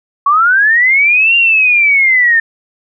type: linear two-way sweep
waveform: sine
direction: up then down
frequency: 1100 to 2794 to 1793 Hz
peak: -6 dBFS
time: 0.26-2.4 s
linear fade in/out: 5 ms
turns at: 1.36 s
effects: none